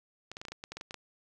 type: clicks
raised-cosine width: 0.2 ms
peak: -24 dBFS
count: 12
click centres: 0.316 / 0.369 / 0.415 / 0.452 / 0.484 / 0.52 / 0.639 / 0.72 / 0.77 / 0.811 / 0.909 / 0.943 s
effects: none